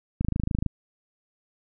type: click train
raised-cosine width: 5 ms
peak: -13 dBFS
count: 13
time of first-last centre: 0.21-0.663 s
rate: 26.5 Hz
effects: none